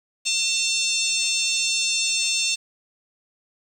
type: harmonic tone with a mistuned harmonic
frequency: 899 Hz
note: A5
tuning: 37 cents sharp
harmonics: 3 / 4 / 5 / 6 / 7 / 8 / 9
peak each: -26 / -27 / -28 / -29 / -29 / -30 / -31 dBFS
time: 0.25-2.56 s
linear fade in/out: 20 ms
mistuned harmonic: 5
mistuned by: -62 cents
effects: 8-bit